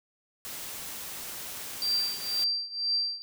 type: noise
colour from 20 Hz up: white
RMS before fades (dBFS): -39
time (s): 0.45-2.44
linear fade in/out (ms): 0
type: tone with tremolo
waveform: sine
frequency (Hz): 4702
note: D8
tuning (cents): +1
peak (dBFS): -23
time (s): 1.82-3.22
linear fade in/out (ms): 0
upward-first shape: triangle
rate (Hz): 2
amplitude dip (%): 90
effects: none